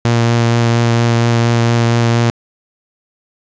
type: tone with vibrato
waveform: sawtooth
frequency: 117.2 Hz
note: A#2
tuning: 10 cents sharp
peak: -6 dBFS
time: 0.05-2.3 s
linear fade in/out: 0 ms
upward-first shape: triangle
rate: 4.3 Hz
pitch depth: 15 cents each way
effects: resampled to 16000 Hz + 7-bit